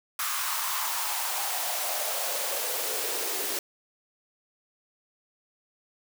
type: noise with high-pass filter sweep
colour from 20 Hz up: white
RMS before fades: -30 dBFS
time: 0.19-3.59 s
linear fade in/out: 2 ms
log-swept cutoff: 1200 to 370 Hz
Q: 3.9
effects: none